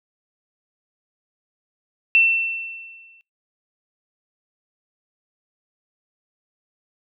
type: tone with exponential decay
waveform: sine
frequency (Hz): 2690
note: E7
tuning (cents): +34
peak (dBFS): -10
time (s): 2.15-3.21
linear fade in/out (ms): 0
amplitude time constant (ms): 230
effects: noise-tail reverb RT60 0.2 s tail -25 dB re dry